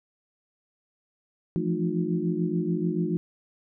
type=tone cluster; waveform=sine; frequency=168.3 / 175.2 / 217.2 / 307 / 358.2 Hz; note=E3 / F3 / A3 / D#4 / F4; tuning=+36 / +6 / -22 / -23 / +44 cents; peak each=-29 / -29 / -33 / -31 / -31 dBFS; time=1.56-3.17 s; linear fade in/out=0 ms; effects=none